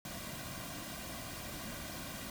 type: noise with comb filter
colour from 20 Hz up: pink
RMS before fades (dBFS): -44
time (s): 0.05-2.3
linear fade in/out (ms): 2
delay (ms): 2.3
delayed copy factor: -0.65
effects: none